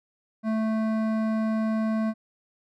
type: tone with hard clipping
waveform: triangle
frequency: 220 Hz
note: A3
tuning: in tune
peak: -25 dBFS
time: 0.43-2.14 s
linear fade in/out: 50 ms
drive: 17 dB
effects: none